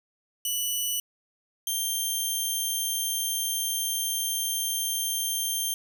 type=tone pair in turn; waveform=10% pulse; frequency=2960 / 3168 Hz; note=F#7 / G7; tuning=0 / +18 cents; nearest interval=minor second; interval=118 cents; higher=second; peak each=-18 dBFS; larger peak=neither; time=0.45-1 / 1.67-5.74 s; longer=second; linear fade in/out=2 ms; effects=none